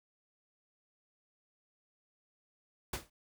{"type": "noise with exponential decay", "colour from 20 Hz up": "pink", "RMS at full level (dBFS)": -33, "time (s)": [2.93, 3.1], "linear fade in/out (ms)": 5, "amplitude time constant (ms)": 35, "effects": []}